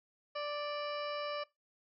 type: harmonic tone with a mistuned harmonic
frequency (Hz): 587.3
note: D5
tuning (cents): 0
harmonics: 1 / 2 / 3 / 4 / 5 / 7 / 8 / 9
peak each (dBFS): -38 / -41 / -50 / -49 / -49 / -55 / -53 / -53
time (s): 0.35-1.44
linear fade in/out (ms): 10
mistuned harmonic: 7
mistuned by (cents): -57
effects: noise-tail reverb RT60 0.2 s tail -21 dB re dry